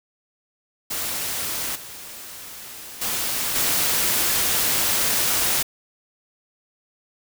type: noise with level steps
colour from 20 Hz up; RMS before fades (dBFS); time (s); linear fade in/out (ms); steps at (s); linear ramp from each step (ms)
white; -27 / -38 / -25 / -21; 0.9-5.63; 10; 1.75 / 3.01 / 3.55; 10
effects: none